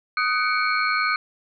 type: tone cluster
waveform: sine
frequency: 1250 / 1501 / 2227 / 2328 / 4258 Hz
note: D#6 / F#6 / C#7 / D7 / C8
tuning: +8 / +24 / +7 / -16 / +30 cents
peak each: -23 / -25 / -26 / -31 / -31 dBFS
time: 0.17-1.16 s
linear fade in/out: 2 ms
effects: none